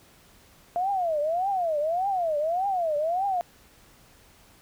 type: tone with vibrato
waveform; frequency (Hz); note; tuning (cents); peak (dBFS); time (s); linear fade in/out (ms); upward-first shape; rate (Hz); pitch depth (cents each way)
sine; 685; F5; -34; -23; 0.76-3.41; 0; triangle; 1.7; 300
effects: pink hiss -56 dBFS RMS until 4.61 s